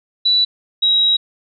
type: tone pair in turn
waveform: sine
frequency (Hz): 3951 / 3839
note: B7 / B7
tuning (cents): 0 / -50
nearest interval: unison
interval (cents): 50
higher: first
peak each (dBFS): -11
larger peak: neither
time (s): 0.25-0.45 / 0.82-1.17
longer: second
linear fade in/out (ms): 10
effects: none